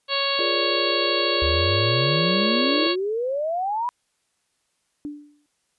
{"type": "harmonic tone", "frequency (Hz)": 554.4, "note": "C#5", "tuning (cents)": 0, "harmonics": [1, 2, 3, 4, 5, 6, 7, 8], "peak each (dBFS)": [-28, -28, -33, -33, -28, -29, -30, -27], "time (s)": [0.08, 2.96], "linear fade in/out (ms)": 50}
{"type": "chord", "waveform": "sine", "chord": "Bb dominant seventh", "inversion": "second", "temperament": "equal with one note detuned", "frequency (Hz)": [349.2, 415.3, 473.5, 587.3], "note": ["F4", "Ab4", "Bb4", "D5"], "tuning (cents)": [0, 0, 27, 0], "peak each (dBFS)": [-28, -30, -33, -29], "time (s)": [0.39, 2.87], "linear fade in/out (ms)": 2}
{"type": "exponential sweep", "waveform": "sine", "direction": "up", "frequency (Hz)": [69.8, 997], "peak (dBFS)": -22, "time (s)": [1.42, 3.89], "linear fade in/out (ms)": 0}
{"type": "tone with exponential decay", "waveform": "sine", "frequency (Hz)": 293.7, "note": "D4", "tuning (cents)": 0, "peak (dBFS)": -26, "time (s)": [5.05, 5.46], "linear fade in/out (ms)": 0, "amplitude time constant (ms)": 87}
{"effects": ["white hiss -71 dBFS RMS until 5.78 s", "resampled to 24000 Hz"]}